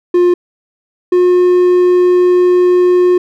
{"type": "tone pair in turn", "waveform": "triangle", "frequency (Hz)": [354.2, 359.4], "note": ["F4", "F4"], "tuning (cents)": [24, 50], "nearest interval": "unison", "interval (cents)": 26, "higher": "second", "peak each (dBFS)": -4, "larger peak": "neither", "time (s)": [[0.14, 0.34], [1.12, 3.18]], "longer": "second", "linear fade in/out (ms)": 5, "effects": []}